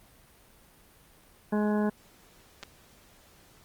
harmonic tone, 210 Hz, G#3, 19 cents sharp, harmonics 1 / 2 / 3 / 4 / 5 / 7 / 8, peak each -25 / -31 / -35 / -37 / -39 / -42 / -43 dBFS, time 1.52-1.9 s, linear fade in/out 10 ms
clicks, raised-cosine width 0.2 ms, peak -23 dBFS, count 2, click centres 2.629 / 2.634 s
effects pink hiss -58 dBFS RMS until 3.64 s + Opus 32 kbps

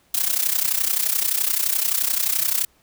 blue noise with amplitude modulation, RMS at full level -18 dBFS, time 0.14-2.65 s, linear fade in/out 5 ms, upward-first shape sine, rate 31.6 Hz, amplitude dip 80%, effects pink hiss -60 dBFS RMS until 2.82 s

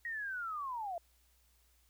sine linear sweep, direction down, 1900 to 659.3 Hz, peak -37 dBFS, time 0.05-0.98 s, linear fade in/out 2 ms, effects added 60 Hz sine -69 dBFS peak until 1.89 s + white hiss -72 dBFS RMS until 1.89 s

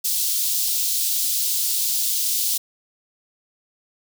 white high-pass noise, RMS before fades -22 dBFS, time 0.04-2.58 s, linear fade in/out 10 ms, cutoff 3600 Hz, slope 24 dB/octave, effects none

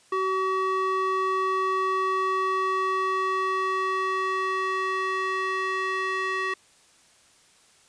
square tone with band-pass filter sweep, 379 Hz, F#4, 42 cents sharp, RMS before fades -26 dBFS, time 0.12-6.54 s, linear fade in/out 5 ms, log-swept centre 950 to 1700 Hz, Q 1.9, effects white hiss -58 dBFS RMS until 7.88 s + resampled to 22050 Hz

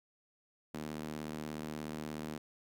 sawtooth tone with high-pass filter, 76.7 Hz, D#2, 24 cents flat, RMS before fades -42 dBFS, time 0.74-2.38 s, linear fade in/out 5 ms, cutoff 220 Hz, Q 1.7, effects none

